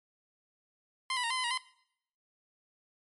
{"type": "tone with pitch steps", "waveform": "15% pulse", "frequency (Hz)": [1044, 987, 928, 1032, 1019, 950, 1027], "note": ["C6", "B5", "A#5", "C6", "C6", "A#5", "C6"], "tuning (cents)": [-4, -1, -8, -24, -46, 33, -33], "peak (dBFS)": -24, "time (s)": [1.1, 1.576], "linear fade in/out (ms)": 2, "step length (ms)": 68, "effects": ["noise-tail reverb RT60 0.7 s tail -20 dB re dry", "MP3 48 kbps"]}